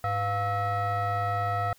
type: tone with frequency modulation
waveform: sine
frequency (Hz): 705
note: F5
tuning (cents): +16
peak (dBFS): -23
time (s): 0.04-1.73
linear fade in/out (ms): 2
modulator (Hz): 602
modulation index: 1.3
effects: tanh soft clip ceiling -23 dBFS + white hiss -60 dBFS RMS until 1.78 s